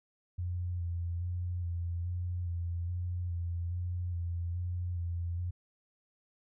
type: tone with vibrato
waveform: sine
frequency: 87.31 Hz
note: F2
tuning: in tune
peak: -32 dBFS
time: 0.38-5.51 s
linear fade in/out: 10 ms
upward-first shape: square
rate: 1.2 Hz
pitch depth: 27 cents each way
effects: none